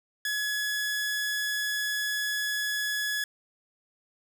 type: tone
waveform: sawtooth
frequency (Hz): 1693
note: G#6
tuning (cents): +33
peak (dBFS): -24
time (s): 0.25-3.24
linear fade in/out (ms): 2
effects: none